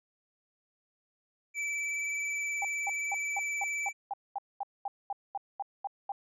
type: tone with vibrato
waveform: square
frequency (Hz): 2312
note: D7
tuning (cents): -28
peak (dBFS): -32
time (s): 1.54-3.93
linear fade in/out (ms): 50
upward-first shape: triangle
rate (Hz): 19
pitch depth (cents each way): 23
type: tone bursts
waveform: sine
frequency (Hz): 799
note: G5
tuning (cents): +33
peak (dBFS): -31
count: 15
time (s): 2.62-6.12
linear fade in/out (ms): 2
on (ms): 28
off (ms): 220
effects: resampled to 24000 Hz